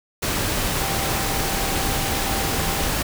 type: tone in noise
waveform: sine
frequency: 784 Hz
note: G5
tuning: in tune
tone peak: -31 dBFS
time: 0.8-2.88 s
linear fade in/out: 10 ms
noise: pink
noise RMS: -23 dBFS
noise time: 0.22-3.03 s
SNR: -11 dB
effects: none